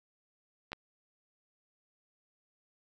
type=clicks; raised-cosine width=0.3 ms; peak=-25 / -22 dBFS; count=2; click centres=0.719 / 0.731 s; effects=none